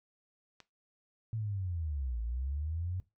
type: click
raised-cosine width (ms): 0.2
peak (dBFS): -33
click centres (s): 0.603
type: linear two-way sweep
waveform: sine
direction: down then up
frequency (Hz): 113.8 to 55 to 93.6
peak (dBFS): -33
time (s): 1.33-3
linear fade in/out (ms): 0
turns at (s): 2.21
effects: noise-tail reverb RT60 0.2 s tail -17 dB re dry